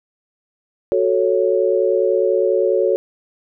sine chord, F# minor, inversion none, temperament equal, 370 / 440 / 554.4 Hz, F#4 / A4 / C#5, 0 / 0 / 0 cents, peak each -18 dBFS, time 0.92-2.96 s, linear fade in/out 0 ms, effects none

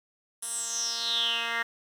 10% pulse tone with band-pass filter sweep, 232 Hz, A#3, 8 cents flat, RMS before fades -30 dBFS, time 0.42-1.63 s, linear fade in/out 10 ms, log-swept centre 10000 to 1900 Hz, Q 7.4, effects 9-bit

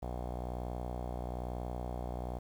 sawtooth tone with low-pass filter, 61.1 Hz, B1, 18 cents flat, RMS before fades -39 dBFS, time 0.02-2.39 s, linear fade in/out 10 ms, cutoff 730 Hz, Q 3.7, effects 10-bit

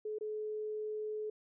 sine tone with dropouts, 427.9 Hz, A4, 48 cents flat, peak -36 dBFS, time 0.05-1.3 s, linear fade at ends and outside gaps 5 ms, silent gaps 0.186-0.209 s, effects none

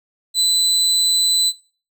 30% pulse tone, 4006 Hz, B7, 24 cents sharp, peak -11 dBFS, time 0.34-1.53 s, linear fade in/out 50 ms, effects noise-tail reverb RT60 0.4 s tail -19 dB re dry

